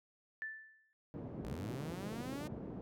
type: tone with exponential decay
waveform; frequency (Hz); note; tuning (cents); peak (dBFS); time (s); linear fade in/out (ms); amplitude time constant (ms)
sine; 1760; A6; 0; -37; 0.42-0.93; 0; 110
type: band-pass noise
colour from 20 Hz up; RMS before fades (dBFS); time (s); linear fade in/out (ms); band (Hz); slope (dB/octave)
pink; -45; 1.14-2.81; 0; 130 to 390; 12
type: linear sweep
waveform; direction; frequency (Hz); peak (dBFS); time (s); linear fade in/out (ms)
sawtooth; up; 52 to 308.4; -39; 1.44-2.48; 10
effects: none

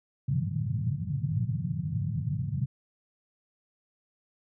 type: band-pass noise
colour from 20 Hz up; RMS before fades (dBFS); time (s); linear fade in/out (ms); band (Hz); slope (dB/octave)
pink; -30; 0.28-2.66; 5; 100 to 170; 48
effects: none

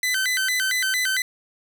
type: tone with vibrato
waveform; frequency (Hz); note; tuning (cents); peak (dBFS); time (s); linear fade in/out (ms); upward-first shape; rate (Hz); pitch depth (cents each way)
sawtooth; 1756; A6; -4; -17; 0.03-1.22; 2; square; 4.4; 230
effects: none

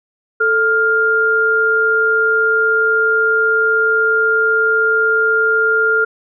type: tone pair together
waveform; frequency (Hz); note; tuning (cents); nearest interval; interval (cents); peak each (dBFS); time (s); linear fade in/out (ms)
sine; 441.9 / 1402.9; A4 / F6; +7 / +7; octave + minor sixth; 2000; -17 / -12; 0.4-6.05; 10
effects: none

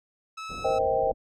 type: tone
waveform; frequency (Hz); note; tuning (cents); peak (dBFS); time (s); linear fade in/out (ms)
sawtooth; 1301; E6; -23; -31; 0.37-0.79; 10
type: low-pass noise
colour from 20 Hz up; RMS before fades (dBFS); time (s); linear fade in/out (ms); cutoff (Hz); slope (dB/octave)
pink; -41; 0.49-1.14; 20; 750; 96
type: chord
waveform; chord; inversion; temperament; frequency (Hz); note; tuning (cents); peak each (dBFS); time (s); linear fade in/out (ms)
sine; C minor seventh; third; equal with one note detuned; 466.2 / 523.3 / 633.5 / 784; Bb4 / C5 / Eb5 / G5; 0 / 0 / +31 / 0; -29 / -26 / -28 / -27; 0.64-1.12; 10
effects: low-pass 6000 Hz 12 dB/octave

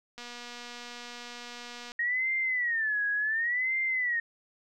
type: click train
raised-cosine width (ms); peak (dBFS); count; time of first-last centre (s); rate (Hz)
0.2; -26; 420; 0.18-1.919; 241
type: tone with vibrato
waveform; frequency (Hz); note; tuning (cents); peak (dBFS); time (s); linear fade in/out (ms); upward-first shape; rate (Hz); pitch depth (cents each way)
sine; 1864.7; A#6; 0; -26; 1.99-4.2; 5; sine; 0.69; 200
effects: none

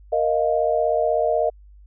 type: chord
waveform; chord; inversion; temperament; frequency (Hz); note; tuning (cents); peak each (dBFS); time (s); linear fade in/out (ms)
sine; Bb suspended fourth; none; equal; 466.2 / 622.3 / 698.5; Bb4 / Eb5 / F5; 0 / 0 / 0; -23 / -20 / -23; 0.12-1.5; 10
effects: added 50 Hz sine -44 dBFS peak until 1.86 s

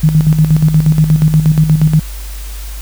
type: tone with tremolo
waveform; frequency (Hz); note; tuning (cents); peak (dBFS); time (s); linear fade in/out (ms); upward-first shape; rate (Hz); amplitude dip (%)
sine; 155.56; D#3; 0; -4; 0.03-2; 10; square; 8.4; 60
effects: added 50 Hz sine -22 dBFS peak until 2.81 s + white hiss -33 dBFS RMS until 2.81 s

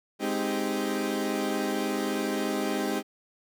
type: chord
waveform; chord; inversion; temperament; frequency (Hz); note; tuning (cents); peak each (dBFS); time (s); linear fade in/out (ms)
30% pulse; Ab major seventh; none; equal; 207.7 / 261.6 / 311.1 / 392; Ab3 / C4 / Eb4 / G4; 0 / 0 / 0 / 0; -30; 0.19-3.03; 50
effects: none

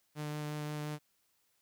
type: tone with vibrato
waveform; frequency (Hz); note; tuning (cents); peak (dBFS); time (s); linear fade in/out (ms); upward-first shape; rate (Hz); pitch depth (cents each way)
sawtooth; 150; D3; +37; -33; 0.15-0.99; 50; sine; 5.7; 9
effects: white hiss -75 dBFS RMS until 1.61 s

